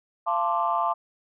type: chord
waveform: sine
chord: D minor seventh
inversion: first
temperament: equal with one note detuned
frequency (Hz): 686.9 / 880 / 1046.5 / 1174.7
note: F5 / A5 / C6 / D6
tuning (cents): -29 / 0 / 0 / 0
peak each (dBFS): -27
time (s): 0.26-0.94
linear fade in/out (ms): 20
effects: tanh soft clip ceiling -12 dBFS